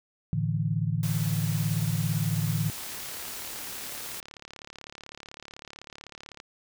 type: chord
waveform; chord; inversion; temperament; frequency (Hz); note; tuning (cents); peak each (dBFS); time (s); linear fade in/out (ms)
sine; A suspended fourth; none; equal; 110 / 146.83 / 164.81; A2 / D3 / E3; 0 / 0 / 0; -29; 0.33-2.7; 0
type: noise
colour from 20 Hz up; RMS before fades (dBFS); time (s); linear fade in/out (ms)
white; -38; 1.03-4.2; 2
type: click train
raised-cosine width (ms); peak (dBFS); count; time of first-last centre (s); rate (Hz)
0.2; -25; 131; 2.78-6.401; 35.9
effects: none